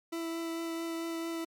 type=tone with vibrato; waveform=40% pulse; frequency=331.1 Hz; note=E4; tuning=8 cents sharp; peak=-33 dBFS; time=0.12-1.45 s; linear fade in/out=10 ms; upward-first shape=triangle; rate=4.5 Hz; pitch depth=12 cents each way; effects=MP3 96 kbps